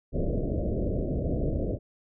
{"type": "low-pass noise", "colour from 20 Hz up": "pink", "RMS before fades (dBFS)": -28, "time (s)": [0.12, 1.79], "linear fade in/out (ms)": 50, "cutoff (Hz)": 650, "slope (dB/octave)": 96, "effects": []}